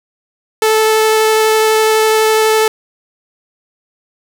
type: tone with vibrato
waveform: sawtooth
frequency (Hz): 437.2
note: A4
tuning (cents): -11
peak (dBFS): -5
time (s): 0.62-2.68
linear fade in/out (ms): 2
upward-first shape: triangle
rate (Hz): 12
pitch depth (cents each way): 9
effects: 7-bit